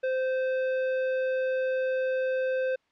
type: tone with tanh clipping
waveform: triangle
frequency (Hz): 519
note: C5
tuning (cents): -14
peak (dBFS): -27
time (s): 0.03-2.76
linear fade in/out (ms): 10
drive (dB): 17
effects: white hiss -70 dBFS RMS until 2.91 s + low-pass 3000 Hz 12 dB/octave